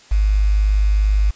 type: tone with quantisation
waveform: sine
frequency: 51.3 Hz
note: G#1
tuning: 21 cents flat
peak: -12 dBFS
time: 0.11-1.31 s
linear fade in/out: 10 ms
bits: 6
effects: white hiss -47 dBFS RMS until 1.35 s + resampled to 16000 Hz